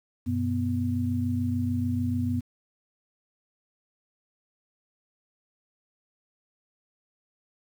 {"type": "tone cluster", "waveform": "sine", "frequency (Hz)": [95.4, 122.2, 245.9], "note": ["G2", "B2", "B3"], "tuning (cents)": [-47, -18, -7], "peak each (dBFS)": [-28, -34, -27], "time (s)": [0.26, 2.41], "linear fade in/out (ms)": 20, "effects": ["9-bit"]}